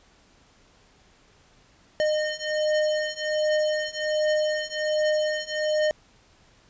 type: beating tone pair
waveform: square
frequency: 611 / 612.3 Hz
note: D#5 / D#5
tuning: -32 / -28 cents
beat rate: 1.3 Hz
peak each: -27 / -26 dBFS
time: 2-5.91 s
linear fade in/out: 0 ms
effects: pink hiss -58 dBFS RMS until 6.69 s + resampled to 16000 Hz